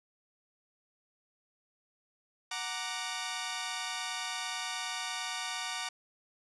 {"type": "chord", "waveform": "10% pulse", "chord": "Gb augmented", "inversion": "none", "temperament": "equal", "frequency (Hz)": [740, 932.3, 1174.7], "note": ["Gb5", "Bb5", "D6"], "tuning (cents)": [0, 0, 0], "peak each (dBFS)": -31, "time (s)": [2.51, 5.89], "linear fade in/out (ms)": 5, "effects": ["resampled to 24000 Hz"]}